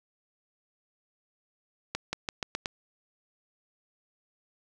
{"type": "accelerating click train", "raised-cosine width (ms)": 0.2, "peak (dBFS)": -13, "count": 6, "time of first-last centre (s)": [1.95, 2.658], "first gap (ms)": 180, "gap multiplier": 0.88, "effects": []}